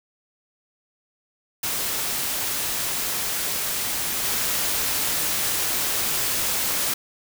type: noise with level steps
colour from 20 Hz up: white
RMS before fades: -26 / -24 dBFS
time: 1.63-6.94 s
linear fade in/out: 5 ms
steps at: 4.23 s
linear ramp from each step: 20 ms
effects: none